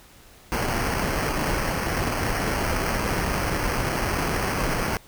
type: noise with sample-and-hold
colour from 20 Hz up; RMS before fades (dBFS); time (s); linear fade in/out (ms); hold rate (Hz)
pink; -25; 0.52-4.97; 0; 3675
effects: pink hiss -51 dBFS RMS until 5.07 s